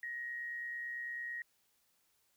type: tone with amplitude modulation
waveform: sine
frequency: 1886 Hz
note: A#6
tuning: 20 cents sharp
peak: -37 dBFS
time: 0.03-1.42 s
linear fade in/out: 2 ms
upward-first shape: sine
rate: 129 Hz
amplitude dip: 40%
effects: white hiss -75 dBFS RMS until 2.36 s